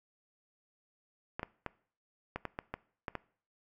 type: clicks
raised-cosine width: 0.5 ms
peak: -21 dBFS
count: 9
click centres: 1.395 / 1.431 / 1.663 / 2.36 / 2.453 / 2.589 / 2.74 / 3.082 / 3.153 s
effects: noise-tail reverb RT60 0.5 s tail -21 dB re dry